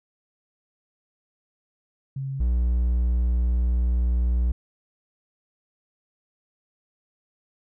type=tone pair in turn; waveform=sine / triangle; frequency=135.3 / 60.27 Hz; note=C#3 / B1; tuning=-42 / -42 cents; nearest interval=octave + major second; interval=1400 cents; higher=first; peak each=-27 / -17 dBFS; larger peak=second; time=2.16-2.4 / 2.4-4.52 s; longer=second; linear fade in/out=5 ms; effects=none